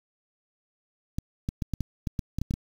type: clicks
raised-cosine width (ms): 5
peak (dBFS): -16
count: 11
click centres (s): 1.185 / 1.489 / 1.622 / 1.737 / 1.807 / 2.072 / 2.192 / 2.386 / 2.416 / 2.509 / 2.539
effects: 7-bit